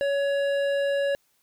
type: tone with hard clipping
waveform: sine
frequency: 561 Hz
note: C#5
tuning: 21 cents sharp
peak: -24 dBFS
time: 0.01-1.15 s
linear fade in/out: 0 ms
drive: 11 dB
effects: white hiss -68 dBFS RMS until 1.42 s